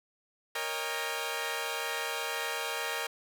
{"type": "chord", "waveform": "10% pulse", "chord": "Eb dominant seventh", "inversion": "second", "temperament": "equal with one note detuned", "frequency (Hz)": [466.2, 554.4, 622.3, 803.7], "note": ["Bb4", "Db5", "Eb5", "G5"], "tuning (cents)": [0, 0, 0, 43], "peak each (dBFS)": [-28, -31, -31, -30], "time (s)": [0.55, 3.07], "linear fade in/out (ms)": 5, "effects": []}